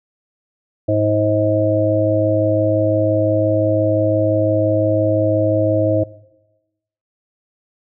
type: harmonic tone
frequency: 105.8 Hz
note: G#2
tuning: 33 cents sharp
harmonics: 1 / 3 / 5 / 6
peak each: -19 / -19 / -19 / -19 dBFS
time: 0.88-6.04 s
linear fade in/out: 10 ms
effects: noise-tail reverb RT60 1.0 s tail -19 dB re dry